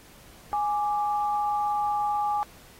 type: tone pair together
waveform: sine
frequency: 830.6 / 1175.5 Hz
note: G#5 / D6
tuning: 0 / +1 cents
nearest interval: tritone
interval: 601 cents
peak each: -24 / -31 dBFS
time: 0.53-2.43 s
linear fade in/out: 0 ms
effects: pink hiss -52 dBFS RMS until 2.79 s + AAC 48 kbps